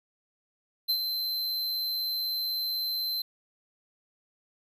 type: tone with ADSR envelope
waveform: square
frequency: 4092 Hz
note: C8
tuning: 39 cents flat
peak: -23 dBFS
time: 0.88-3.22 s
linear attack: 20 ms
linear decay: 74 ms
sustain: -6 dB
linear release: 4 ms
effects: none